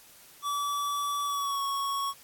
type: tone with pitch glide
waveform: square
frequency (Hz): 1150 to 1108.9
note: D6 to C#6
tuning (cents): -37 to 0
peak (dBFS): -29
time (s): 0.42-2.14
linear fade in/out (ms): 50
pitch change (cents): -63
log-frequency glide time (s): 1.24-1.62
effects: white hiss -54 dBFS RMS until 2.23 s + AAC 64 kbps